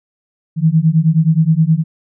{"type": "beating tone pair", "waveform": "sine", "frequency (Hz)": [155.56, 165.06], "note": ["D#3", "E3"], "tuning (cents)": [0, 3], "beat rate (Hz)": 9.5, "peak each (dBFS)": -12, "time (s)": [0.56, 1.84], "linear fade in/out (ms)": 50, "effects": []}